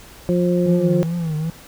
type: harmonic tone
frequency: 176.9 Hz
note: F3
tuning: 23 cents sharp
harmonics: 1 / 2 / 3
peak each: -17 / -20 / -22 dBFS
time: 0.29-1.03 s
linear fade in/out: 0 ms
type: tone with vibrato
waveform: triangle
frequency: 162.8 Hz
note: E3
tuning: 21 cents flat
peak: -18 dBFS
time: 0.66-1.5 s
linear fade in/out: 2 ms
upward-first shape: triangle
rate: 2.5 Hz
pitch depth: 130 cents each way
effects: pink hiss -43 dBFS RMS until 1.67 s